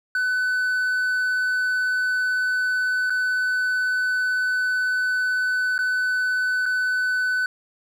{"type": "tone with dropouts", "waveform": "triangle", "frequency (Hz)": 1503, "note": "F#6", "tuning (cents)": 27, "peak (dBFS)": -18, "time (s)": [0.15, 7.46], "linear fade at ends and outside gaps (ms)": 2, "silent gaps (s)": [[3.098, 3.103], [5.78, 5.789], [6.657, 6.661]], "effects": []}